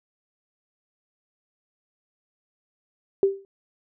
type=tone with exponential decay; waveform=sine; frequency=392 Hz; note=G4; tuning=in tune; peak=-12 dBFS; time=3.23-3.45 s; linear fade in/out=1 ms; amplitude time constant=47 ms; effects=none